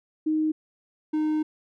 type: tone pair in turn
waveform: sine / triangle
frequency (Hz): 311.1 / 308.1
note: D#4 / D#4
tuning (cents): 0 / -17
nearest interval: unison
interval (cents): 17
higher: first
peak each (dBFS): -21 / -20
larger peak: second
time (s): 0.26-0.52 / 1.13-1.43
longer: second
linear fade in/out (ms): 10
effects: none